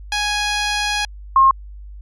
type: tone pair in turn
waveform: 10% pulse / sine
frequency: 830.6 / 1071 Hz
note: G#5 / C6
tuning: 0 / +40 cents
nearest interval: major third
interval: 440 cents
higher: second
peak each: -10 / -8 dBFS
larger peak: second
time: 0.12-1.05 / 1.36-1.51 s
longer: first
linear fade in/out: 2 ms
effects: added 50 Hz sine -33 dBFS peak until 2.01 s + resampled to 24000 Hz